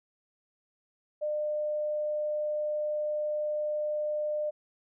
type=tone; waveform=sine; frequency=602 Hz; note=D5; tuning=43 cents sharp; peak=-28 dBFS; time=1.21-4.51 s; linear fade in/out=20 ms; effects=none